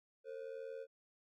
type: ring-modulated tone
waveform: triangle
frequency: 493.9 Hz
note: B4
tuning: in tune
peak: -39 dBFS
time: 0.24-0.87 s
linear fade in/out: 50 ms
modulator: 40.4 Hz
effects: none